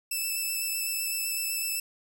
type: tone with vibrato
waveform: 5% pulse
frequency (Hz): 2637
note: E7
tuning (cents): 0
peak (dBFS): -20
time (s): 0.11-1.8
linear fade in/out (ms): 5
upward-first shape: square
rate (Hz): 7.9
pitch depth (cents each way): 10
effects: none